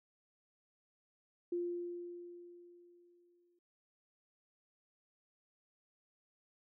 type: tone with exponential decay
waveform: sine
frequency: 349.2 Hz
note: F4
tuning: in tune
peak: -33 dBFS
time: 1.52-3.59 s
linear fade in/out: 5 ms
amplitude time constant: 450 ms
effects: none